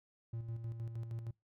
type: tone with tremolo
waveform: triangle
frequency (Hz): 114.9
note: A#2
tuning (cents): -25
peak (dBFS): -36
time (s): 0.33-1.31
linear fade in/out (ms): 5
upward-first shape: square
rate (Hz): 6.4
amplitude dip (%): 50
effects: noise-tail reverb RT60 0.2 s tail -25 dB re dry